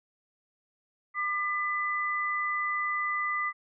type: tone pair together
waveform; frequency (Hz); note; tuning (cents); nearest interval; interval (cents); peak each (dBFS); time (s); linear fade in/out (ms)
sine; 1200 / 1997.7; D6 / B6; +37 / +19; major sixth; 882; -30 / -30; 1.14-3.53; 50
effects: none